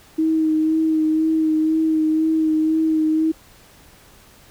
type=tone with vibrato; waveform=sine; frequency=315.7 Hz; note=D#4; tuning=25 cents sharp; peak=-15 dBFS; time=0.18-3.32 s; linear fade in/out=10 ms; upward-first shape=sine; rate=2 Hz; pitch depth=21 cents each way; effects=pink hiss -49 dBFS RMS until 4.5 s